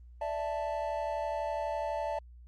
triangle chord, D suspended second, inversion none, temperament equal, 587.3 / 659.3 / 880 Hz, D5 / E5 / A5, 0 / 0 / 0 cents, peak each -34 dBFS, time 0.21-2.19 s, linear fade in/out 5 ms, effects added 60 Hz sine -49 dBFS peak until 2.47 s + Opus 32 kbps

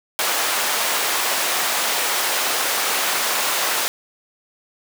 pink high-pass noise, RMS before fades -21 dBFS, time 0.19-3.88 s, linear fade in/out 0 ms, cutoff 700 Hz, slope 12 dB/octave, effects none

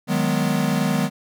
square chord, G# minor seventh, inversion second, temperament equal, 155.56 / 185 / 207.7 / 246.9 Hz, D#3 / F#3 / G#3 / B3, 0 / 0 / 0 / 0 cents, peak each -25 dBFS, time 0.07-1.1 s, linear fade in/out 50 ms, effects none

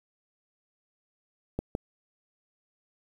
clicks, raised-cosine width 2 ms, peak -16 dBFS, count 2, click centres 1.59 / 1.751 s, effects 8-bit

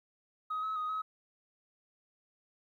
sine tone with pitch steps, 1260 / 1288 / 1248 / 1277 Hz, D#6 / E6 / D#6 / D#6, +21 / -41 / +5 / +45 cents, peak -31 dBFS, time 0.5-1.02 s, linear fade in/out 10 ms, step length 130 ms, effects tanh soft clip ceiling -30 dBFS + 12-bit

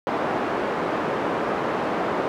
pink band-pass noise, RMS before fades -25 dBFS, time 0.07-2.28 s, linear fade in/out 0 ms, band 300 to 1200 Hz, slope 12 dB/octave, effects none

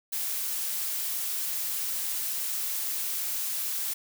blue noise, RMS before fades -31 dBFS, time 0.12-3.94 s, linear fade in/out 10 ms, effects none

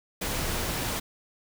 pink noise, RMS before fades -30 dBFS, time 0.21-1 s, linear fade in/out 10 ms, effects none

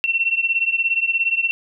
sine beating tone pair, 2706 / 2723 Hz, E7 / F7, +45 / -44 cents, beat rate 17 Hz, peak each -19 / -21 dBFS, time 0.04-1.51 s, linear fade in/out 0 ms, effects none

